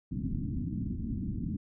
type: low-pass noise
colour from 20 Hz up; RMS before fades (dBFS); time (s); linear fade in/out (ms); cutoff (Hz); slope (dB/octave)
white; -34; 0.11-1.57; 10; 270; 48
effects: none